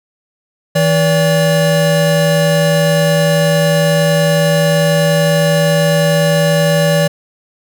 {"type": "tone pair together", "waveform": "square", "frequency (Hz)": [161.3, 574.8], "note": ["E3", "D5"], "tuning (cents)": [-37, -37], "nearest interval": "octave + minor seventh", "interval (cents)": 2200, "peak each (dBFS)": -13, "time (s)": [0.75, 7.08], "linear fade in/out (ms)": 10, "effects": []}